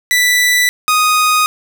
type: tone pair in turn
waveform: sawtooth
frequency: 1975.5 / 1244.5 Hz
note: B6 / D#6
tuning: 0 / 0 cents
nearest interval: minor sixth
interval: 800 cents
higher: first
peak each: -6 dBFS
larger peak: neither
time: 0.11-0.69 / 0.88-1.46 s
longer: neither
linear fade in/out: 0 ms
effects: none